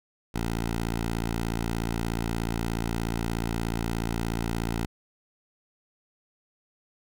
10% pulse tone, 56.8 Hz, A#1, 44 cents flat, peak -19 dBFS, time 0.34-4.86 s, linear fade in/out 10 ms, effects none

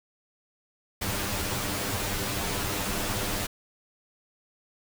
pink noise with comb filter, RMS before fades -30 dBFS, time 1.01-3.47 s, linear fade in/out 10 ms, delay 10 ms, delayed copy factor +0.8, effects none

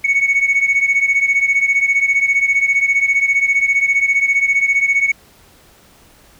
sine beating tone pair, 2217 / 2232 Hz, C#7 / C#7, 0 / +11 cents, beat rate 15 Hz, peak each -12 / -15 dBFS, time 0.04-5.12 s, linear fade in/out 10 ms, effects tanh soft clip ceiling -8 dBFS + pink hiss -48 dBFS RMS until 6.39 s

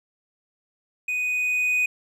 triangle tone with level ramp, 2489 Hz, D#7, in tune, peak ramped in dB -22 to -17 dBFS, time 1.08-1.86 s, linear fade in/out 5 ms, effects none

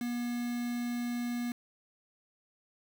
triangle tone with quantisation, 240.8 Hz, B3, 44 cents flat, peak -30 dBFS, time 0.01-1.52 s, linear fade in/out 2 ms, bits 7, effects none

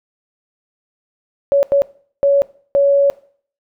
sine tone bursts at uneven times, 561 Hz, C#5, 21 cents sharp, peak -9 dBFS, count 4, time 1.52-1.63 / 1.72-1.82 / 2.23-2.42 / 2.75-3.1 s, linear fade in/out 0 ms, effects noise-tail reverb RT60 0.5 s tail -20 dB re dry

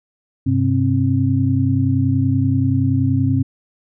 sine tone cluster, 99 / 129.5 / 266.1 Hz, G2 / C3 / C4, +18 / -17 / +29 cents, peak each -18 dBFS, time 0.46-3.43 s, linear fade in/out 10 ms, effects none

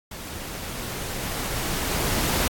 pink noise with level ramp, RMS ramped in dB -37 to -23 dBFS, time 0.11-2.48 s, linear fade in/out 5 ms, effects AAC 64 kbps

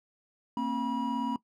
triangle tone cluster, 230.9 / 267.9 / 968 Hz, A#3 / C4 / B5, -16 / +41 / -35 cents, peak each -31 dBFS, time 0.57-1.36 s, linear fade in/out 2 ms, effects noise-tail reverb RT60 0.1 s tail -19 dB re dry

